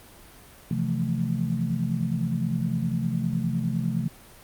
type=chord; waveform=sine; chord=F major seventh; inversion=second; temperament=equal; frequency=130.81 / 164.81 / 174.61 / 220 Hz; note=C3 / E3 / F3 / A3; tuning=0 / 0 / 0 / 0 cents; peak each=-29 dBFS; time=0.71-4.08 s; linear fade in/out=2 ms; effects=pink hiss -49 dBFS RMS until 4.43 s + Opus 32 kbps